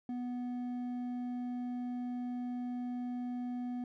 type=tone with hard clipping; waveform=sine; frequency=246.1 Hz; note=B3; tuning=6 cents flat; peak=-37 dBFS; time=0.09-3.84 s; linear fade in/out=2 ms; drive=5 dB; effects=none